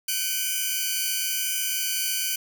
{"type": "tone cluster", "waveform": "5% pulse", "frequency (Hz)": [1517, 2276, 2448, 2948, 3088], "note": ["F#6", "C#7", "D#7", "F#7", "G7"], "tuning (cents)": [43, 45, -29, -7, -27], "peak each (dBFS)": -22, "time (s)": [0.08, 2.36], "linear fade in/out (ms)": 5, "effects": []}